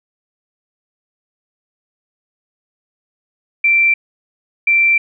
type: tone bursts at uneven times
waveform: sine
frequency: 2349 Hz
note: D7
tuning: in tune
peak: -9 dBFS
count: 2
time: 3.64-3.94 / 4.67-4.98 s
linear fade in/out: 5 ms
effects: none